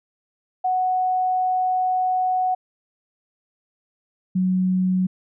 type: tone pair in turn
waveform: sine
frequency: 740 / 185 Hz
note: F#5 / F#3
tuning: 0 / 0 cents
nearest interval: 2 octaves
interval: 2400 cents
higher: first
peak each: -18 / -17 dBFS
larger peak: second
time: 0.64-2.55 / 4.35-5.07 s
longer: first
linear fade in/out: 10 ms
effects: none